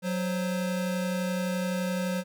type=tone pair together; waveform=square; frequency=185.01 / 523.3 Hz; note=F#3 / C5; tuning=0 / 0 cents; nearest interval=octave + tritone; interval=1800 cents; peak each=-29 / -34 dBFS; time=0.02-2.24 s; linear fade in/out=50 ms; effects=none